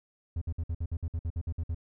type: tone bursts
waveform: triangle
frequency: 82.41 Hz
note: E2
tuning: in tune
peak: -27 dBFS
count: 13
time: 0.36-1.747 s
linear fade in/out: 5 ms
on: 55 ms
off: 56 ms
effects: none